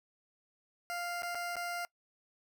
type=tone with dropouts; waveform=20% pulse; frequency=698.5 Hz; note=F5; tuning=in tune; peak=-31 dBFS; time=0.9-1.85 s; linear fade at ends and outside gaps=0 ms; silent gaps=1.221-1.232 / 1.347-1.353 / 1.556-1.566 s; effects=noise-tail reverb RT60 0.1 s tail -24 dB re dry